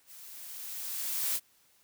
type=noise with level ramp; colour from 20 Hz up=blue; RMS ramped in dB=-51 to -29 dBFS; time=0.06-1.4 s; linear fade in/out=50 ms; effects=white hiss -66 dBFS RMS until 1.83 s

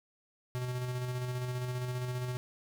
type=tone with tremolo; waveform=square; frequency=125.1 Hz; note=B2; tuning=23 cents sharp; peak=-33 dBFS; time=0.55-2.37 s; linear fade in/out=0 ms; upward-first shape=square; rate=15 Hz; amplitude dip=30%; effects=none

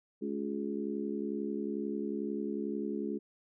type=harmonic tone with a mistuned harmonic; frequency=71.2 Hz; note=C#2; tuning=47 cents sharp; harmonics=3 / 4 / 5 / 6; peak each=-37 / -38 / -39 / -40 dBFS; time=0.21-3.19 s; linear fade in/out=20 ms; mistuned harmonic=6; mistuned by=-37 cents; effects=none

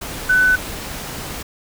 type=tone in noise; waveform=sine; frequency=1500 Hz; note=F#6; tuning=23 cents sharp; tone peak=-11 dBFS; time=0.29-0.56 s; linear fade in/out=10 ms; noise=pink; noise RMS=-29 dBFS; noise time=0.01-1.43 s; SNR=+15 dB; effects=none

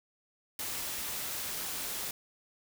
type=noise; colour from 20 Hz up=white; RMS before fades=-37 dBFS; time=0.59-2.11 s; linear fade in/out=2 ms; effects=none

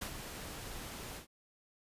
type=noise with ADSR envelope; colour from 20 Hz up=pink; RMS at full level=-39 dBFS; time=0.01-1.27 s; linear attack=11 ms; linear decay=80 ms; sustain=-6 dB; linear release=110 ms; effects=resampled to 32000 Hz

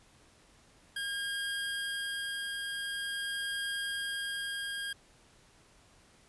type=tone with tremolo; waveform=25% pulse; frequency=1618 Hz; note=G#6; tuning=46 cents flat; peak=-29 dBFS; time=0.96-4.93 s; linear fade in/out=5 ms; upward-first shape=triangle; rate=0.46 Hz; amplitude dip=25%; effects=pink hiss -62 dBFS RMS until 6.28 s + resampled to 24000 Hz

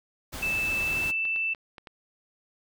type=noise; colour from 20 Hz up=pink; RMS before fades=-37 dBFS; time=0.32-1.12 s; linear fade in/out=20 ms
type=tone with pitch glide; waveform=sine; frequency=2634 to 2654 Hz; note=E7 to E7; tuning=-2 to +11 cents; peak=-25 dBFS; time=0.42-1.54 s; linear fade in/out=10 ms; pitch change=+13 cents; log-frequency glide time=0.69-1.26 s
type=clicks; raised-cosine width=0.3 ms; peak=-27 dBFS; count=9; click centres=0.729 / 0.807 / 0.877 / 0.931 / 1.253 / 1.361 / 1.548 / 1.782 / 1.872 s
effects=none

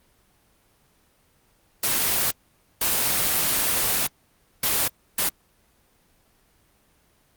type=noise bursts at uneven times; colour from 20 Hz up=white; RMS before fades=-22 dBFS; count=4; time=1.83-2.31 / 2.81-4.07 / 4.63-4.88 / 5.18-5.29 s; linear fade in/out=5 ms; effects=pink hiss -62 dBFS RMS until 7.36 s + Opus 24 kbps

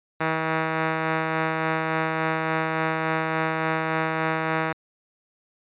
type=tone with tremolo; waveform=5% pulse; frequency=160 Hz; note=D#3; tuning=49 cents sharp; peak=-10 dBFS; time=0.2-4.73 s; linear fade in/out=10 ms; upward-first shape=sine; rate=3.5 Hz; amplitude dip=25%; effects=resampled to 8000 Hz

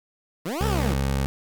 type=linear two-way sweep; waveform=20% pulse; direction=up then down; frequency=139.7 to 457.3 to 139.7 Hz; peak=-22 dBFS; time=0.45-0.94 s; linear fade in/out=10 ms; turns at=0.66 s
type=tone; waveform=20% pulse; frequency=67.9 Hz; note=C#2; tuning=35 cents flat; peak=-17 dBFS; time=0.61-1.26 s; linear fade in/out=0 ms
effects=7-bit

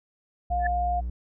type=tone with vibrato; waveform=triangle; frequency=60.1 Hz; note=B1; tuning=46 cents flat; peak=-26 dBFS; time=0.5-1.1 s; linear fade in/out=5 ms; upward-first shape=sine; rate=19 Hz; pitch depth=17 cents each way
type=tone; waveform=sine; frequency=708 Hz; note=F5; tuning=23 cents sharp; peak=-24 dBFS; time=0.5-1.01 s; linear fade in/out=20 ms
type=tone with exponential growth; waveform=sine; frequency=1739 Hz; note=A6; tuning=21 cents flat; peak=-23 dBFS; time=0.59-0.67 s; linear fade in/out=5 ms; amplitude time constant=16 ms
effects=none

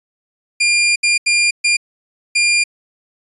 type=tone bursts at uneven times; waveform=sawtooth; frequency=2400 Hz; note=D7; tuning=37 cents sharp; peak=-8 dBFS; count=5; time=0.6-0.96 / 1.03-1.18 / 1.26-1.51 / 1.64-1.77 / 2.35-2.64 s; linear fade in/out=10 ms; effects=resampled to 24000 Hz

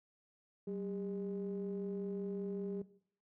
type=ring-modulated tone; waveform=triangle; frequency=106.2 Hz; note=G#2; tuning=39 cents sharp; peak=-33 dBFS; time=0.67-2.82 s; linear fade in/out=5 ms; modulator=296 Hz; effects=noise-tail reverb RT60 0.6 s tail -17 dB re dry + high-pass 60 Hz 12 dB/octave

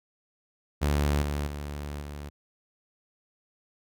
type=tone with level steps; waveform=sawtooth; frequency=72.8 Hz; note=D2; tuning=15 cents flat; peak=-19 / -24 / -30 / -33 dBFS; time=0.81-2.3 s; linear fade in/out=20 ms; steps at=1.22 / 1.47 / 2.01 s; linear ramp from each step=5 ms; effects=none

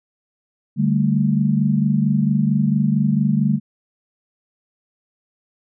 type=chord; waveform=sine; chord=D suspended fourth; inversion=none; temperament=just; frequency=146.83 / 195.78 / 220.2 Hz; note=D3 / G3 / A3; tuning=0 / -2 / +2 cents; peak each=-19 dBFS; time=0.76-3.6 s; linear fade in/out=50 ms; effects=none

